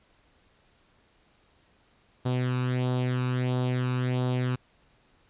sawtooth tone with flanger, 126 Hz, B2, 35 cents sharp, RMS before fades -27 dBFS, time 2.25-4.56 s, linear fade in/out 10 ms, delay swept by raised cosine 0.22 to 0.78 ms, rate 1.5 Hz, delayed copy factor +0.65, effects pink hiss -64 dBFS RMS until 5.29 s + resampled to 8000 Hz

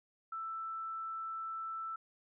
sine tone, 1325 Hz, E6, 9 cents sharp, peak -38 dBFS, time 0.32-1.96 s, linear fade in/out 5 ms, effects none

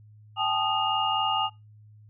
sine tone cluster, 780 / 864 / 1236 / 2838 Hz, G5 / A5 / D#6 / F7, -9 / -32 / -12 / +27 cents, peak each -29 dBFS, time 0.36-1.5 s, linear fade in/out 50 ms, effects noise-tail reverb RT60 0.2 s tail -19 dB re dry + added 106 Hz sine -49 dBFS peak until 2.09 s

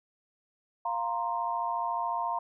sine chord, F suspended fourth, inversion none, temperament equal, 698.5 / 932.3 / 1046.5 Hz, F5 / Bb5 / C6, 0 / 0 / 0 cents, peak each -34 / -31 / -34 dBFS, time 0.85-2.39 s, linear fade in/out 5 ms, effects none

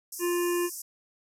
white band-pass noise, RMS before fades -39 dBFS, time 0.12-0.82 s, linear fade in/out 5 ms, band 5100 to 14000 Hz, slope 96 dB/octave
harmonic tone, 350 Hz, F4, 4 cents sharp, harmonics 1 / 3 / 5 / 7 / 8, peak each -25 / -35 / -39 / -42 / -43 dBFS, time 0.19-0.7 s, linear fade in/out 50 ms
effects none

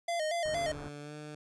square tone with vibrato, 651 Hz, E5, 22 cents flat, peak -31 dBFS, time 0.08-0.72 s, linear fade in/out 5 ms, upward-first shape square, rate 4.3 Hz, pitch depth 88 cents each way
pink low-pass noise, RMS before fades -46 dBFS, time 0.45-0.89 s, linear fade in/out 5 ms, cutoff 1700 Hz, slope 48 dB/octave
15% pulse tone with pitch glide, 146 to 150.36 Hz, D3 to D3, -10 to +41 cents, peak -36 dBFS, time 0.53-1.35 s, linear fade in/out 2 ms, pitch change +51 cents, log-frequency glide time 1.01-1.14 s
effects resampled to 22050 Hz

